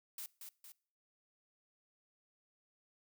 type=noise with echo; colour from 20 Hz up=blue; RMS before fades=-45 dBFS; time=0.18-0.26 s; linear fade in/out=2 ms; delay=230 ms; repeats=2; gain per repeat=-5 dB; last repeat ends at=0.72 s; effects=noise-tail reverb RT60 0.5 s tail -23 dB re dry